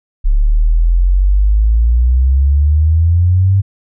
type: exponential sweep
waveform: sine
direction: up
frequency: 34.65 to 99.3 Hz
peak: -7 dBFS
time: 0.24-3.62 s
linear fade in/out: 20 ms
effects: none